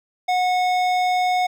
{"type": "tone with hard clipping", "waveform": "triangle", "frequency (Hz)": 730, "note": "F#5", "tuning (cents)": -24, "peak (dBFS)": -19, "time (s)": [0.28, 1.47], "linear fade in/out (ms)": 10, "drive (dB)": 17, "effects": []}